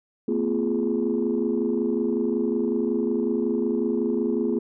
sine tone cluster, 226.8 / 252.2 / 346.4 / 417.3 Hz, A#3 / B3 / F4 / G#4, -47 / +36 / -14 / +8 cents, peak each -26 dBFS, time 0.28-4.59 s, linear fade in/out 5 ms, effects tanh soft clip ceiling -14 dBFS

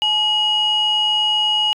sine tone pair together, 856 / 2898 Hz, A5 / F#7, -48 / -37 cents, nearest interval octave + major sixth, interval 2111 cents, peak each -22 / -14 dBFS, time 0.02-1.73 s, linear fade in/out 0 ms, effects tanh soft clip ceiling -10 dBFS

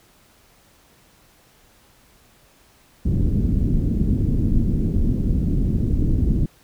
pink low-pass noise, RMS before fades -19 dBFS, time 3.05-6.46 s, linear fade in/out 5 ms, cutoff 290 Hz, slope 24 dB/octave, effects pink hiss -55 dBFS RMS until 6.63 s

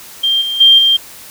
sine tone with level steps, 3180 Hz, G7, 24 cents sharp, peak -10 / -16 / -3 / -7 dBFS, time 0.23-0.97 s, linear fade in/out 10 ms, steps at 0.41 / 0.6 / 0.78 s, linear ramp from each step 10 ms, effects white hiss -35 dBFS RMS until 1.3 s

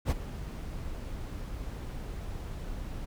brown noise with ADSR envelope, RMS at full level -23 dBFS, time 0.05-3.06 s, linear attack 59 ms, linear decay 24 ms, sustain -15 dB, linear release 17 ms, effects none

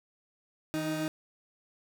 30% pulse tone pair together, 158.94 / 310.8 Hz, D#3 / D#4, +37 / -2 cents, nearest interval octave, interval 1161 cents, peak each -34 / -29 dBFS, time 0.74-1.08 s, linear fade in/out 0 ms, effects none

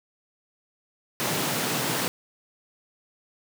pink high-pass noise, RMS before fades -27 dBFS, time 1.2-2.08 s, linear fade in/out 0 ms, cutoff 120 Hz, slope 48 dB/octave, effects none

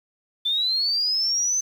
sine linear sweep, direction up, 3505 to 6200 Hz, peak -20 dBFS, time 0.45-1.61 s, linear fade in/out 10 ms, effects 8-bit

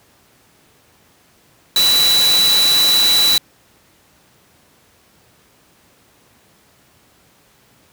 sine tone in noise, 3951 Hz, B7, in tune, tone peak -11 dBFS, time 1.76-3.38 s, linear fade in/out 2 ms, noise white, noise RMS -19 dBFS, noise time 1.76-3.38 s, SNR +5 dB, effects pink hiss -53 dBFS RMS until 7.92 s + high-pass 80 Hz 12 dB/octave

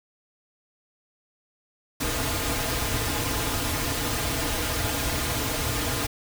pink noise with comb filter, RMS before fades -27 dBFS, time 2-6.07 s, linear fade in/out 10 ms, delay 5.3 ms, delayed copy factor -0.85, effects none

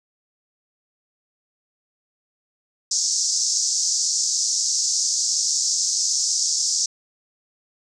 pink band-pass noise, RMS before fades -22 dBFS, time 2.91-6.86 s, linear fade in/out 5 ms, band 5100 to 7200 Hz, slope 48 dB/octave, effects resampled to 22050 Hz

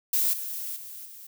violet noise with level steps, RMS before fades -24 / -34 / -41 / -45 dBFS, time 0.13-1.27 s, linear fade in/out 5 ms, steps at 0.33 / 0.76 / 1.05 s, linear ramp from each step 5 ms, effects none

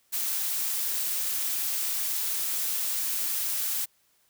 blue noise, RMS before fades -29 dBFS, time 0.12-3.86 s, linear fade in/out 20 ms, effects white hiss -67 dBFS RMS until 4.29 s

